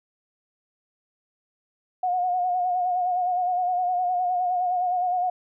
sine tone with vibrato, 723 Hz, F#5, 40 cents flat, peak -21 dBFS, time 2.03-5.3 s, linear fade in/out 5 ms, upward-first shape sine, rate 9.7 Hz, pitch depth 41 cents each way, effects none

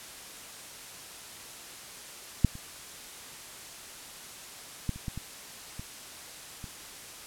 clicks, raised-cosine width 5 ms, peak -7 / -30 / -16 / -30 / -21 / -24 / -26 / -28 dBFS, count 8, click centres 2.447 / 2.554 / 4.893 / 4.96 / 5.082 / 5.176 / 5.795 / 6.642 s, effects white hiss -45 dBFS RMS until 7.26 s + low-pass 11000 Hz 12 dB/octave

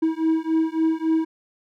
triangle beating tone pair, 319.8 / 323.4 Hz, D#4 / E4, +48 / -33 cents, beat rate 3.6 Hz, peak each -20 dBFS, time 0.02-1.25 s, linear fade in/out 10 ms, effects none

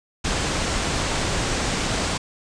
pink low-pass noise, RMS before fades -24 dBFS, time 0.24-2.18 s, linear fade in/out 10 ms, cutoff 8900 Hz, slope 48 dB/octave, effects resampled to 22050 Hz

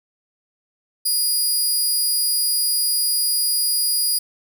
15% pulse tone, 4880 Hz, D#8, 34 cents flat, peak -11 dBFS, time 1.05-4.19 s, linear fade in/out 10 ms, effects none

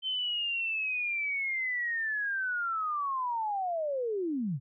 sine linear sweep, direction down, 3100 to 117.8 Hz, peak -29 dBFS, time 0.02-4.6 s, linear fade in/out 50 ms, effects none

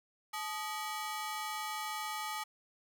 sawtooth ring-modulated tone, 1051 Hz, C6, 7 cents sharp, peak -30 dBFS, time 0.33-2.44 s, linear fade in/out 10 ms, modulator 189 Hz, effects none

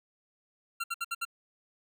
25% pulse tone bursts, 1372 Hz, F6, 31 cents flat, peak -27 dBFS, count 5, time 0.8-1.252 s, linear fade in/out 10 ms, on 40 ms, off 63 ms, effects none

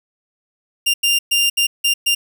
sawtooth tone bursts at uneven times, 2794 Hz, F7, in tune, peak -10 dBFS, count 6, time 0.86-0.94 / 1.03-1.19 / 1.31-1.5 / 1.57-1.67 / 1.84-1.94 / 2.06-2.15 s, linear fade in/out 10 ms, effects none

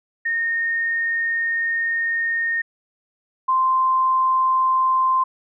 sine tone pair in turn, 1841 / 1042.7 Hz, A#6 / C6, -22 / -6 cents, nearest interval minor seventh, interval 984 cents, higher first, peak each -19 / -15 dBFS, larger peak second, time 0.25-2.62 / 3.48-5.24 s, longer first, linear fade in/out 10 ms, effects none

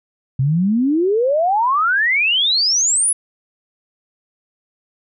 sine exponential sweep, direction up, 126.8 to 10548 Hz, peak -13 dBFS, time 0.39-3.13 s, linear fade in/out 5 ms, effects none

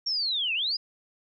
sine linear two-way sweep, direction down then up, 5588 to 2489 to 5050 Hz, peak -25 dBFS, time 0.06-0.77 s, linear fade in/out 10 ms, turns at 0.54 s, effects none

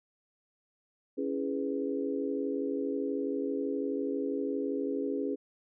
sine chord, C# minor seventh, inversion none, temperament equal, 277.2 / 329.6 / 415.3 / 493.9 Hz, C#4 / E4 / G#4 / B4, 0 / 0 / 0 / 0 cents, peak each -33 / -39 / -34 / -38 dBFS, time 1.17-5.36 s, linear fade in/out 20 ms, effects none

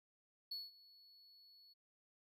triangle tone with ADSR envelope, 4400 Hz, C#8, 14 cents flat, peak -40 dBFS, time 0.51-1.74 s, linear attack 7 ms, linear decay 190 ms, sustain -21 dB, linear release 19 ms, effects none

